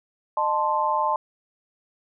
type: chord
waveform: sine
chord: A diminished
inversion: second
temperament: equal with one note detuned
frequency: 612.3 / 880 / 1046.5 Hz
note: Eb5 / A5 / C6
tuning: -28 / 0 / 0 cents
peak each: -28 / -23 / -24 dBFS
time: 0.37-1.16 s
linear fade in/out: 2 ms
effects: none